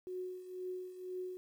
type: tone with tremolo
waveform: sine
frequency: 367 Hz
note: F#4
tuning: 14 cents flat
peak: -37 dBFS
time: 0.07-1.37 s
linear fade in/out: 0 ms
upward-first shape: triangle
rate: 2 Hz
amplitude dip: 75%
effects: 11-bit